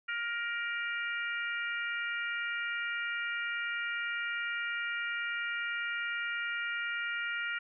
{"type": "harmonic tone", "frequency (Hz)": 470.3, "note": "A#4", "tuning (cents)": 15, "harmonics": [3, 4, 5, 6], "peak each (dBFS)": [-35, -38, -40, -43], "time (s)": [0.08, 7.59], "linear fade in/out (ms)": 10, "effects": []}